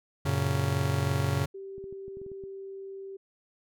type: chord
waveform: 45% pulse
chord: F# major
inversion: none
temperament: just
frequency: 92.5 / 115.62 / 138.75 Hz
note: F#2 / A#2 / C#3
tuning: 0 / -14 / +2 cents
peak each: -30 / -33 / -28 dBFS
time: 0.25-1.46 s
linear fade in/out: 10 ms
type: clicks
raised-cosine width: 3 ms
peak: -35 dBFS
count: 11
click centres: 1.361 / 1.394 / 1.781 / 1.841 / 1.926 / 2.081 / 2.171 / 2.216 / 2.264 / 2.317 / 2.438 s
type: tone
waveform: sine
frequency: 389.1 Hz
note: G4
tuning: 13 cents flat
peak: -38 dBFS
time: 1.54-3.17 s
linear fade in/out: 10 ms
effects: none